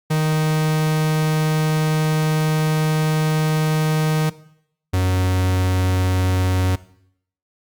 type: tone pair in turn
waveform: 45% pulse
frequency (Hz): 155.56 / 92.5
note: D#3 / F#2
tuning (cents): 0 / 0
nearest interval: major sixth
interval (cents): 900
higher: first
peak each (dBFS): -16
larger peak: neither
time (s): 0.1-4.3 / 4.93-6.76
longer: first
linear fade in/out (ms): 10
effects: noise-tail reverb RT60 0.7 s tail -18 dB re dry + Opus 48 kbps